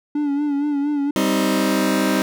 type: tone with vibrato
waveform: triangle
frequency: 288.4 Hz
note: D4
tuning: 31 cents flat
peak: -16 dBFS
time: 0.15-1.11 s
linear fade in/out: 5 ms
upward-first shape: sine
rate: 4.3 Hz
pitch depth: 52 cents each way
type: chord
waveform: sawtooth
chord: C minor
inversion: second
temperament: just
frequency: 196.22 / 261.6 / 314 Hz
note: G3 / C4 / Eb4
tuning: +2 / 0 / +16 cents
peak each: -17 dBFS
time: 1.16-2.22 s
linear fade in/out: 0 ms
effects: none